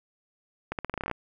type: accelerating click train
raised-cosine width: 0.5 ms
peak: -16 dBFS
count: 12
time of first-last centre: 0.72-1.113 s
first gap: 68 ms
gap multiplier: 0.86
effects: none